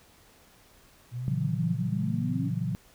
sine exponential sweep, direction up, 117.6 to 282.6 Hz, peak -31 dBFS, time 1.11-2.51 s, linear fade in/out 50 ms
sine chord, F# dominant seventh, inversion first, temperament just, 115.62 / 138.75 / 166.5 / 185 Hz, A#2 / C#3 / E3 / F#3, -14 / +2 / +18 / 0 cents, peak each -32 / -33 / -32 / -34 dBFS, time 1.28-2.75 s, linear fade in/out 0 ms
effects pink hiss -58 dBFS RMS until 2.94 s

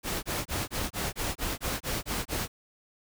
pink noise bursts, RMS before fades -31 dBFS, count 11, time 0.03-2.48 s, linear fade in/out 50 ms, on 200 ms, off 25 ms, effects none

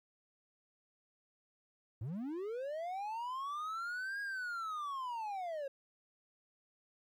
triangle linear two-way sweep, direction up then down, 95.5 to 1648 to 534 Hz, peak -36 dBFS, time 2.01-5.68 s, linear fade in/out 5 ms, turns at 4.21 s, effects 13-bit

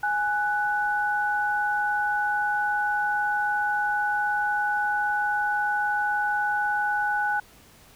sine tone pair together, 830.6 / 1486.8 Hz, G#5 / F#6, 0 / +8 cents, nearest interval minor seventh, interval 1008 cents, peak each -25 / -25 dBFS, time 0.03-7.4 s, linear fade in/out 5 ms, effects pink hiss -53 dBFS RMS until 7.95 s

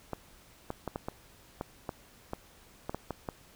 clicks, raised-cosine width 1 ms, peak -20 dBFS, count 12, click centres 0.133 / 0.704 / 0.877 / 0.959 / 1.085 / 1.611 / 1.892 / 2.334 / 2.895 / 2.946 / 3.107 / 3.288 s, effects pink hiss -58 dBFS RMS until 3.55 s

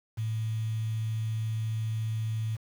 sine tone with quantisation, 110.7 Hz, A2, 11 cents sharp, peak -28 dBFS, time 0.17-2.57 s, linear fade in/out 20 ms, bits 8, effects none

